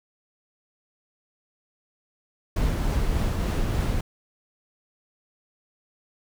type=noise with tremolo; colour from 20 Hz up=brown; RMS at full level=-23 dBFS; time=2.56-4.01 s; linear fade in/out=5 ms; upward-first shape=triangle; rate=3.4 Hz; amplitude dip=25%; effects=none